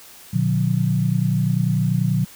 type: tone cluster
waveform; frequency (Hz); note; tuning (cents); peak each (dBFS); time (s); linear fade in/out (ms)
sine; 120.3 / 149.3 / 180.7; B2 / D3 / F#3; -45 / +29 / -41; -21; 0.33-2.25; 10
effects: white hiss -44 dBFS RMS until 2.35 s